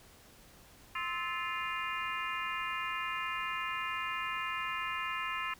harmonic tone with a mistuned harmonic, 349.2 Hz, F4, in tune, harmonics 3 / 4 / 5 / 6 / 7 / 8, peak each -39 / -40 / -41 / -42 / -42 / -43 dBFS, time 0.95-5.54 s, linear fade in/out 5 ms, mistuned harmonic 4, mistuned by -120 cents, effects pink hiss -58 dBFS RMS until 5.59 s

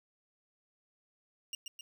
25% pulse tone with echo, 2821 Hz, F7, 17 cents sharp, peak -33 dBFS, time 1.53-1.55 s, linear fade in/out 2 ms, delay 130 ms, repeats 2, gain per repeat -4 dB, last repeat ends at 1.81 s, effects none

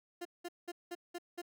30% pulse tone bursts, 349.2 Hz, F4, in tune, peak -37 dBFS, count 6, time 0.21-1.418 s, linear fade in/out 10 ms, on 43 ms, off 190 ms, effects none

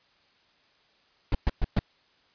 brown noise bursts, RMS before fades -22 dBFS, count 4, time 1.32-1.792 s, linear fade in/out 2 ms, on 28 ms, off 120 ms, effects white hiss -64 dBFS RMS until 2.34 s + resampled to 11025 Hz

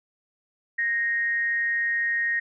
sine tone with frequency modulation, 1866 Hz, A#6, 1 cent sharp, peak -22 dBFS, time 0.78-2.4 s, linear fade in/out 10 ms, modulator 223 Hz, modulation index 0.29, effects none

